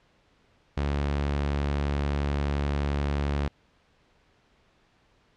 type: tone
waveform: sawtooth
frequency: 71.5 Hz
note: D2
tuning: 46 cents flat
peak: -21 dBFS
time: 0.77-3.48 s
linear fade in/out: 5 ms
effects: pink hiss -64 dBFS RMS until 5.36 s + low-pass 4000 Hz 12 dB/octave